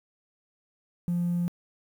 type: tone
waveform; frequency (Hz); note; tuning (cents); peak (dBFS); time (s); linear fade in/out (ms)
triangle; 174.2; F3; -4; -21; 1.08-1.48; 0
effects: tanh soft clip ceiling -21 dBFS + 9-bit